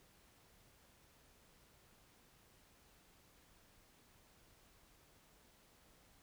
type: silence
effects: pink hiss -68 dBFS RMS until 6.22 s